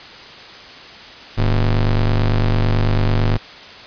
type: ring-modulated tone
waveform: square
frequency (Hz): 64.2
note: C2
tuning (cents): -32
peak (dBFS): -11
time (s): 1.37-3.38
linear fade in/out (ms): 20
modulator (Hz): 39.7
effects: white hiss -37 dBFS RMS until 3.86 s + resampled to 11025 Hz